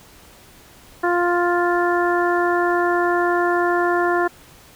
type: harmonic tone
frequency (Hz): 350.2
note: F4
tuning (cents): +5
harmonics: 1 / 2 / 3 / 4 / 5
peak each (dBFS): -19 / -22 / -24 / -25 / -26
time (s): 1.03-4.28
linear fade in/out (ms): 10
effects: pink hiss -47 dBFS RMS until 4.75 s